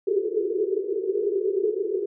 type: band-pass noise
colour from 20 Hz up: white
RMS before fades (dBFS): -25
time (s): 0.07-2.06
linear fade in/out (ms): 5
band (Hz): 370 to 430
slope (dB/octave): 96
effects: none